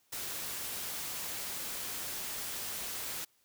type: noise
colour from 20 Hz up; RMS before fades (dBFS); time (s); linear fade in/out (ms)
white; -39; 0.12-3.25; 10
effects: white hiss -71 dBFS RMS until 3.44 s